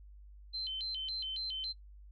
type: tone with vibrato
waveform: sine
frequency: 3554 Hz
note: A7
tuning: 17 cents sharp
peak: -36 dBFS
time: 0.53-1.73 s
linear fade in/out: 20 ms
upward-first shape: square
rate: 3.6 Hz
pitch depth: 250 cents each way
effects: noise-tail reverb RT60 0.1 s tail -21 dB re dry + added 50 Hz sine -51 dBFS peak until 2.11 s